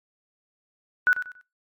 sine tone with echo, 1480 Hz, F#6, in tune, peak -15 dBFS, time 1.07-1.13 s, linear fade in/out 0 ms, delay 94 ms, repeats 3, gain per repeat -11 dB, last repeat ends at 1.412 s, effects noise-tail reverb RT60 0.3 s tail -24 dB re dry + MP3 96 kbps

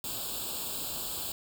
white noise with comb filter, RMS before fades -36 dBFS, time 0.04-1.32 s, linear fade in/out 2 ms, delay 0.25 ms, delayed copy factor +1, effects none

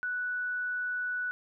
sine tone, 1480 Hz, F#6, in tune, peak -30 dBFS, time 0.03-1.31 s, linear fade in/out 0 ms, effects none

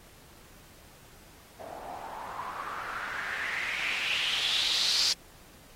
blue noise with low-pass filter sweep, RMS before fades -32 dBFS, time 1.59-5.13 s, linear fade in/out 5 ms, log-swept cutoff 640 to 4900 Hz, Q 5, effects pink hiss -55 dBFS RMS until 5.75 s + AAC 48 kbps

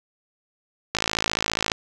click train, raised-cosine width 0.2 ms, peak -4 dBFS, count 43, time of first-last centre 0.95-1.718 s, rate 54.7 Hz, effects none

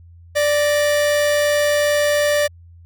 45% pulse tone pair together, 587.3 / 1864.6 Hz, D5 / A#6, 0 / 0 cents, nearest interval octave + minor sixth, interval 2000 cents, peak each -15 / -26 dBFS, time 0.35-2.48 s, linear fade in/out 20 ms, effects added 85 Hz sine -41 dBFS peak until 2.85 s

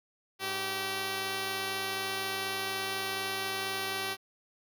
5% pulse tone pair together, 102.5 / 385.9 Hz, G#2 / G4, -22 / -27 cents, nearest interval octave + major seventh, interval 2295 cents, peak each -32 / -21 dBFS, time 0.39-4.17 s, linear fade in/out 50 ms, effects none

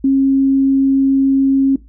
sine tone, 270.7 Hz, C#4, 41 cents flat, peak -9 dBFS, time 0.04-1.76 s, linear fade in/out 5 ms, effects noise-tail reverb RT60 0.2 s tail -17 dB re dry + added 55 Hz sine -39 dBFS peak until 1.88 s

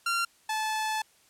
sawtooth tone pair in turn, 1379 / 868.7 Hz, F6 / A5, -22 / -22 cents, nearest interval minor sixth, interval 800 cents, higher first, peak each -22 / -24 dBFS, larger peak first, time 0.06-0.25 / 0.49-1.02 s, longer second, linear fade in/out 5 ms, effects white hiss -62 dBFS RMS until 1.29 s + low-pass 11000 Hz 12 dB/octave

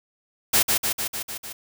white noise with echo, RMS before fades -18 dBFS, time 0.53-0.63 s, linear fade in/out 10 ms, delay 150 ms, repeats 6, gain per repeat -3 dB, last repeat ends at 1.53 s, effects none

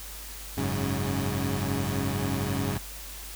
20% pulse chord, F# suspended second, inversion none, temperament equal with one note detuned, 92.5 / 103.83 / 137 Hz, F#2 / G#2 / C#3, 0 / 0 / -20 cents, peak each -26 / -27 / -26 dBFS, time 0.57-2.78 s, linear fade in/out 10 ms, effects added 50 Hz sine -42 dBFS peak until 3.35 s + white hiss -42 dBFS RMS until 3.35 s

